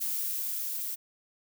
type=noise with level ramp; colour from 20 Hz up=violet; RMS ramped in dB=-31 to -35 dBFS; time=0-0.96 s; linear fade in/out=20 ms; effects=none